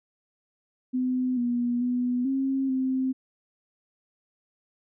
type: tone with pitch steps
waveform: sine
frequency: 254.1 / 241.5 / 247 / 268.4 / 261.1 Hz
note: B3 / B3 / B3 / C4 / C4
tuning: +49 / -39 / 0 / +44 / -3 cents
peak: -23 dBFS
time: 0.93-3.13 s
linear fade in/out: 20 ms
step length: 440 ms
effects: none